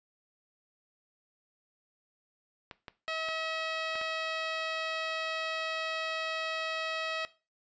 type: clicks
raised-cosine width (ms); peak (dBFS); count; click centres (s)
0.3; -26; 5; 2.712 / 2.882 / 3.287 / 3.955 / 4.014
type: tone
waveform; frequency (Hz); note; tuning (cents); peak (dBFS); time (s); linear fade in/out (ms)
10% pulse; 642; E5; -46; -24; 3.08-7.25; 0
effects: noise-tail reverb RT60 0.3 s tail -17 dB re dry + resampled to 16000 Hz